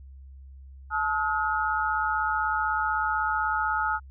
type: tone cluster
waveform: sine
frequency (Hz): 867 / 1278 / 1434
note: A5 / D#6 / F6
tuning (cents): -26 / +46 / +45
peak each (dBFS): -28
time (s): 0.9-4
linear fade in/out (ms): 50
effects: added 67 Hz sine -43 dBFS peak until 4.1 s